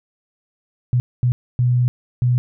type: tone bursts at uneven times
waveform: sine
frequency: 123.47 Hz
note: B2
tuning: in tune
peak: -13 dBFS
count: 4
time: 0.93-1 / 1.23-1.32 / 1.59-1.88 / 2.22-2.38 s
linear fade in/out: 0 ms
effects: none